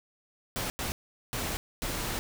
pink noise bursts at uneven times, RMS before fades -33 dBFS, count 4, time 0.56-0.7 / 0.79-0.92 / 1.33-1.57 / 1.82-2.19 s, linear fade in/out 0 ms, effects none

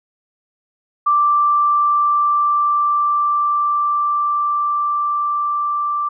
sine tone with level ramp, 1174.7 Hz, D6, in tune, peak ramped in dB -11 to -17 dBFS, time 1.06-6.09 s, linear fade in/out 10 ms, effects none

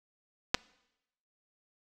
clicks, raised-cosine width 0.2 ms, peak -8 dBFS, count 2, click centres 0.544 / 0.548 s, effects noise-tail reverb RT60 0.9 s tail -24 dB re dry

